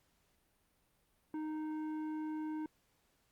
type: tone with tanh clipping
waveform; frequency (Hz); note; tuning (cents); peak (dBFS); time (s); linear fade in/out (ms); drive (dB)
sine; 309.7; D#4; -8; -39; 1.34-2.66; 2; 10
effects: pink hiss -75 dBFS RMS until 3.31 s + Opus 48 kbps